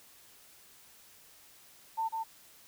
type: tone with echo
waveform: sine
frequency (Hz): 896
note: A5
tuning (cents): +31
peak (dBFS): -29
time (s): 1.97-2.09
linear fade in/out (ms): 20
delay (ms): 150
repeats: 1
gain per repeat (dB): -3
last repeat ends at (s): 2.24
effects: white hiss -58 dBFS RMS until 2.67 s